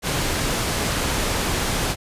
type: low-pass noise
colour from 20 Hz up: pink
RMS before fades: -23 dBFS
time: 0.02-1.96 s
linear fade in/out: 50 ms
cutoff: 11000 Hz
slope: 12 dB/octave
effects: resampled to 32000 Hz